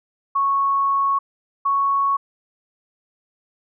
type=tone pair in turn; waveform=sine; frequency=1105 / 1109 Hz; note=C#6 / C#6; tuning=-6 / 0 cents; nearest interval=unison; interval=6 cents; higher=second; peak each=-16 dBFS; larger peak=neither; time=0.35-1.19 / 1.65-2.17 s; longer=first; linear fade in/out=10 ms; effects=none